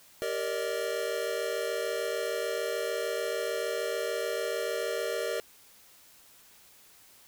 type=chord; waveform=square; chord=Eb major seventh; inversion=first; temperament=equal with one note detuned; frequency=392 / 466.2 / 575.6 / 622.3 Hz; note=G4 / Bb4 / D5 / Eb5; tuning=0 / 0 / -35 / 0 cents; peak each=-38 / -34 / -37 / -37 dBFS; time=0.22-5.4 s; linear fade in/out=0 ms; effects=white hiss -57 dBFS RMS until 7.27 s